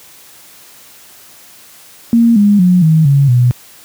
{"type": "tone with pitch steps", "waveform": "sine", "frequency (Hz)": [232.5, 204.8, 180.32, 158.8, 139.85, 123.16], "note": ["A#3", "G#3", "F#3", "D#3", "C#3", "B2"], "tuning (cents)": [-4, -24, -44, 36, 16, -4], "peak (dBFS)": -5, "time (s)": [2.13, 3.51], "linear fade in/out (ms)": 0, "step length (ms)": 230, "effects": ["white hiss -40 dBFS RMS until 3.84 s", "high-pass 80 Hz 12 dB/octave"]}